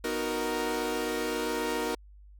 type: chord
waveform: sawtooth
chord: B major seventh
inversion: none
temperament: equal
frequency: 246.9 / 311.1 / 370 / 466.2 Hz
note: B3 / D#4 / F#4 / A#4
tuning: 0 / 0 / 0 / 0 cents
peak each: -34 / -31 / -32 / -28 dBFS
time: 0.04-1.95 s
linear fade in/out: 5 ms
effects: added 50 Hz sine -49 dBFS peak until 2.39 s